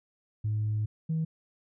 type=tone pair in turn; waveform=sine; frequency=106.9 / 160.17 Hz; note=A2 / E3; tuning=-49 / -49 cents; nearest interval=perfect fifth; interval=700 cents; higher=second; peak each=-25 dBFS; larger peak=neither; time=0.44-0.86 / 1.09-1.25 s; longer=first; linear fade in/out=10 ms; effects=tanh soft clip ceiling -23 dBFS